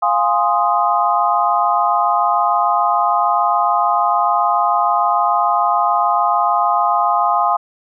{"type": "chord", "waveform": "sine", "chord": "F minor seventh", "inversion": "none", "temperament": "equal with one note detuned", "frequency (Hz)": [698.5, 825.3, 1046.5, 1244.5], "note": ["F5", "Ab5", "C6", "Eb6"], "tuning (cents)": [0, -11, 0, 0], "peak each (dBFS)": -18, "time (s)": [0.02, 7.57], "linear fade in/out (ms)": 10, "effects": []}